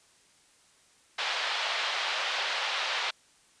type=band-pass noise; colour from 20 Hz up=white; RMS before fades=-31 dBFS; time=1.18-3.11 s; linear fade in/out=10 ms; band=580 to 4000 Hz; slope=24 dB/octave; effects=white hiss -62 dBFS RMS until 3.6 s + resampled to 22050 Hz